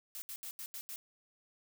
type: noise bursts at uneven times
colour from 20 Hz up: blue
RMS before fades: -44 dBFS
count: 6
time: 0.15-0.22 / 0.29-0.36 / 0.43-0.51 / 0.59-0.66 / 0.74-0.81 / 0.89-0.96 s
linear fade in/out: 0 ms
effects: none